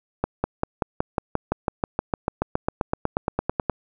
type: accelerating click train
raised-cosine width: 1 ms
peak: -7 dBFS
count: 25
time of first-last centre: 0.24-3.697 s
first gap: 200 ms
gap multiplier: 0.97
effects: none